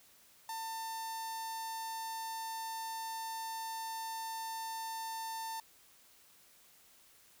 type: tone with notch filter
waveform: sawtooth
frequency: 900 Hz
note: A5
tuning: 39 cents sharp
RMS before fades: -41 dBFS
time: 0.49-5.6 s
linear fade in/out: 2 ms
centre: 2300 Hz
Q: 0.89
effects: white hiss -63 dBFS RMS until 7.4 s